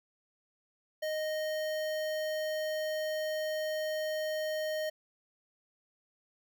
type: tone with notch filter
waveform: square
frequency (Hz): 620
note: D#5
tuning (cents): -6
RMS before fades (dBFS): -34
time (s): 1.02-4.9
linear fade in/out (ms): 10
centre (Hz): 8700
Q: 1.6
effects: none